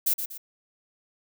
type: noise with echo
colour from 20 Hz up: violet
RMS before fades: -23 dBFS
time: 0.06-0.14 s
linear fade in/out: 10 ms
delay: 120 ms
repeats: 2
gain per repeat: -8 dB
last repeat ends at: 0.38 s
effects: none